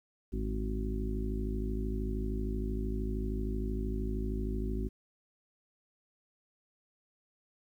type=harmonic tone with a mistuned harmonic; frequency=53 Hz; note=G#1; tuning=36 cents sharp; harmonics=1 / 2 / 3 / 4 / 5 / 6 / 7; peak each=-33 / -42 / -47 / -40 / -41 / -48 / -41 dBFS; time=0.32-4.89 s; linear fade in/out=20 ms; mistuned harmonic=3; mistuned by=-86 cents; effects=11-bit